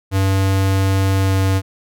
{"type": "tone with pitch glide", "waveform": "square", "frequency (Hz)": [96.5, 95.89], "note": ["G2", "G2"], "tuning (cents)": [-27, -38], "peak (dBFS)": -14, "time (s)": [0.11, 1.62], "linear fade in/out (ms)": 50, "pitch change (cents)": -11, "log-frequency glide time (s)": [1.17, 1.36], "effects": []}